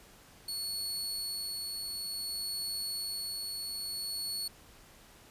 sawtooth tone with tremolo, 4397 Hz, C#8, 15 cents flat, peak -31 dBFS, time 0.48-4.48 s, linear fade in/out 5 ms, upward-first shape sine, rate 0.56 Hz, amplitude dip 25%, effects pink hiss -57 dBFS RMS until 5.3 s + resampled to 32000 Hz

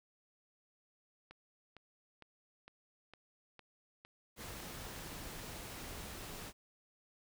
click train, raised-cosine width 0.3 ms, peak -37 dBFS, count 9, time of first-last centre 1.31-4.963 s, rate 2.19 Hz
pink noise, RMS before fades -47 dBFS, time 4.36-6.53 s, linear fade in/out 50 ms
effects none

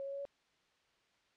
sine tone with pitch steps, 549 / 553.1 / 557.3 / 561.5 Hz, C#5 / C#5 / C#5 / C#5, -17 / -4 / +9 / +22 cents, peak -39 dBFS, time 0-0.252 s, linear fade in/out 0 ms, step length 63 ms, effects white hiss -73 dBFS RMS until 1.36 s + low-pass 4000 Hz 12 dB/octave

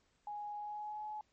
sine tone with pitch glide, 830.6 to 849.5 Hz, G#5 to G#5, 0 to +39 cents, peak -40 dBFS, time 0.27-1.21 s, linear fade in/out 2 ms, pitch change +39 cents, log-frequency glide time 0.56-1.06 s, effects pink hiss -75 dBFS RMS until 1.32 s + MP3 32 kbps

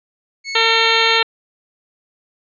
25% pulse tone, 2200 Hz, C#7, 14 cents flat, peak -20 dBFS, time 0.44-1.21 s, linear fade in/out 50 ms
harmonic tone, 453 Hz, A#4, 50 cents flat, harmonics 1 / 2 / 3 / 4 / 5 / 6 / 7 / 8 / 9, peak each -21 / -21 / -21 / -21 / -21 / -21 / -21 / -21 / -21 dBFS, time 0.55-1.23 s, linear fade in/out 5 ms
effects resampled to 16000 Hz

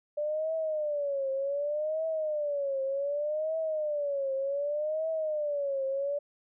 sine tone with vibrato, 588 Hz, D5, 2 cents sharp, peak -28 dBFS, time 0.17-6.19 s, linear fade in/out 10 ms, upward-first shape triangle, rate 0.66 Hz, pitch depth 170 cents each way, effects none

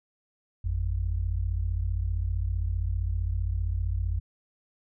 sine tone pair together, 51.99 / 87.31 Hz, G#1 / F2, +3 / 0 cents, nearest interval major sixth, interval 897 cents, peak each -28 dBFS, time 0.64-4.2 s, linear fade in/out 10 ms, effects none

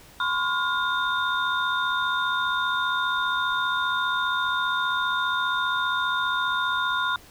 sine tone cluster, 1015 / 1090 / 1420 / 3642 Hz, B5 / C#6 / F6 / A#7, +47 / -29 / +28 / -41 cents, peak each -27 / -31 / -25 / -30 dBFS, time 0.2-7.16 s, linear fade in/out 2 ms, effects tanh soft clip ceiling -12 dBFS + pink hiss -50 dBFS RMS until 7.3 s

